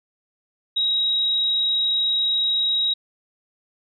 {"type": "tone", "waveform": "sine", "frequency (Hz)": 3817, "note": "A#7", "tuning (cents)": 40, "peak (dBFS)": -18, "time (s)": [0.76, 2.94], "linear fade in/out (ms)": 10, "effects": []}